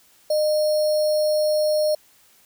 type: tone with sample-and-hold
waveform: sine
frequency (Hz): 610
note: D#5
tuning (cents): -34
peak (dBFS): -17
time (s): 0.3-1.95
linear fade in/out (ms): 5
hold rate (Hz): 4900
effects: white hiss -56 dBFS RMS until 2.45 s